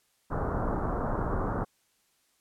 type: low-pass noise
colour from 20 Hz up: pink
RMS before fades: -30 dBFS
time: 0.3-1.65 s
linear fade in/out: 20 ms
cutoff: 1400 Hz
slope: 48 dB/octave
effects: white hiss -70 dBFS RMS until 2.4 s + low-pass 12000 Hz 12 dB/octave